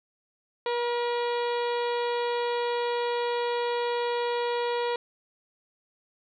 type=harmonic tone with a mistuned harmonic; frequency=479.6 Hz; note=A#4; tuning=49 cents sharp; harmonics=1 / 2 / 3 / 4 / 5 / 6 / 7 / 8 / 9; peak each=-27 / -31 / -41 / -40 / -42 / -45 / -43 / -45 / -47 dBFS; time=0.66-4.96 s; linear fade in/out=2 ms; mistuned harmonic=3; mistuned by=-24 cents; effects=none